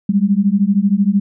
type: beating tone pair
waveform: sine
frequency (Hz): 193.7 / 206.7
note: G3 / G#3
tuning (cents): -20 / -8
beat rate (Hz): 13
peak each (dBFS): -14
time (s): 0.09-1.2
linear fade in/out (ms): 5
effects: none